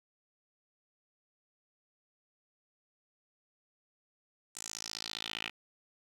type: tone with band-pass filter sweep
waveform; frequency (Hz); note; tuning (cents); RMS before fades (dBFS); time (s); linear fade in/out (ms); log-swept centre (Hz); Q
10% pulse; 55; A1; 0; -42; 4.55-5.5; 10; 7900 to 2600; 3.6
effects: 10-bit